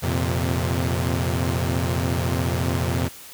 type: chord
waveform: sawtooth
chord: F suspended fourth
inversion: none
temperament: equal with one note detuned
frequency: 86.15 / 116.54 / 130.81 Hz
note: F2 / Bb2 / C3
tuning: -23 / 0 / 0 cents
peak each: -20 / -23 / -22 dBFS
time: 0.02-3.09 s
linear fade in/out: 20 ms
effects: white hiss -42 dBFS RMS until 3.33 s